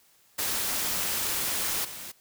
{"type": "noise with level steps", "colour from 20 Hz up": "white", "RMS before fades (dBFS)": [-29, -40], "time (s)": [0.38, 2.12], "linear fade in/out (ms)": 10, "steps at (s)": 1.84, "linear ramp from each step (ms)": 10, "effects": ["white hiss -62 dBFS RMS until 2.2 s"]}